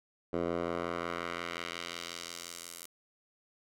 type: tone with band-pass filter sweep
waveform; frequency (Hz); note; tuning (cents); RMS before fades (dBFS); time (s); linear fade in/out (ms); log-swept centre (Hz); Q
10% pulse; 85.6; F2; -34; -38; 0.33-2.86; 5; 490 to 11000; 0.93
effects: none